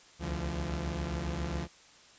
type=tone cluster; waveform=sawtooth; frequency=64.8 / 72.1 / 170.9 Hz; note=C2 / D2 / F3; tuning=-16 / -31 / -37 cents; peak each=-37 / -31 / -33 dBFS; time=0.19-1.68 s; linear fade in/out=50 ms; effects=white hiss -57 dBFS RMS until 2.18 s + resampled to 16000 Hz